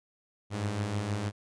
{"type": "beating tone pair", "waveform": "sawtooth", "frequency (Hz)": [98, 104.4], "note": ["G2", "G#2"], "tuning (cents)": [0, 10], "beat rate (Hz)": 6.4, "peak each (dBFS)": [-33, -27], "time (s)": [0.5, 1.32], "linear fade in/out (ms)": 50, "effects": ["resampled to 22050 Hz"]}